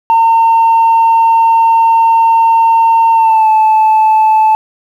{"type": "tone with pitch glide", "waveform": "sine", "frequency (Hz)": [910, 871.9], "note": ["A#5", "A5"], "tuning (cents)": [-42, -16], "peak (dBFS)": -3, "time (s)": [0.1, 4.55], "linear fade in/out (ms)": 0, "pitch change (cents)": -74, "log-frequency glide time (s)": [3.13, 3.48], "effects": ["tanh soft clip ceiling -3 dBFS", "7-bit"]}